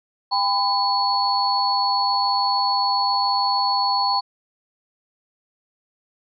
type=tone cluster; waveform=sine; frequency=801 / 1006 / 4393 Hz; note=G5 / B5 / C#8; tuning=+37 / +32 / -16 cents; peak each=-22 dBFS; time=0.31-4.21 s; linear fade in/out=20 ms; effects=none